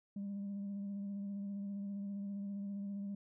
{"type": "tone with vibrato", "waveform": "sine", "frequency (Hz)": 200, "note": "G3", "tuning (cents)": 35, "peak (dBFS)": -37, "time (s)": [0.16, 3.15], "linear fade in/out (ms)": 5, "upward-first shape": "sine", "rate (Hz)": 15, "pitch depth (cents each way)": 22, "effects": ["tanh soft clip ceiling -37 dBFS"]}